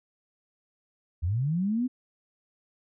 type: linear sweep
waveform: sine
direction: up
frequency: 75.6 to 260 Hz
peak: -24 dBFS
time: 1.22-1.88 s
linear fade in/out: 20 ms
effects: none